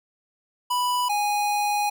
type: tone pair in turn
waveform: square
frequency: 987.8 / 826.9 Hz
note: B5 / G#5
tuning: 0 / -8 cents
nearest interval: minor third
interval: 308 cents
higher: first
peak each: -22 dBFS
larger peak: neither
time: 0.7-1.09 / 1.09-1.9 s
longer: second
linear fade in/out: 10 ms
effects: none